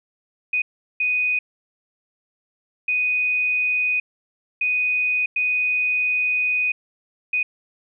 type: tone bursts at uneven times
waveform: sine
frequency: 2489 Hz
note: D#7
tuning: in tune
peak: -18 dBFS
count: 6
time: 0.53-0.62 / 1-1.39 / 2.88-4 / 4.61-5.26 / 5.36-6.72 / 7.33-7.43 s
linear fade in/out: 5 ms
effects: none